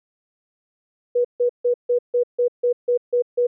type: tone bursts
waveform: sine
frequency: 486.4 Hz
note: B4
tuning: 26 cents flat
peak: -15 dBFS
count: 10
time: 1.15-3.47 s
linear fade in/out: 10 ms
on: 97 ms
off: 150 ms
effects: none